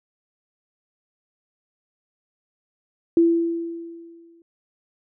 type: tone with exponential decay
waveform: sine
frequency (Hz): 335.5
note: E4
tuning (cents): +31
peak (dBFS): -11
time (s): 3.17-4.42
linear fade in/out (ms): 2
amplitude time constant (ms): 270
effects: none